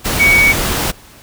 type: tone in noise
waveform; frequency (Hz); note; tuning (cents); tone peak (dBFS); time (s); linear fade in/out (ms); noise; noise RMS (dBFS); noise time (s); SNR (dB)
sine; 2244; C#7; +21; -7; 0.19-0.53; 20; pink; -17; 0.04-0.92; +7
effects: pink hiss -41 dBFS RMS until 1.22 s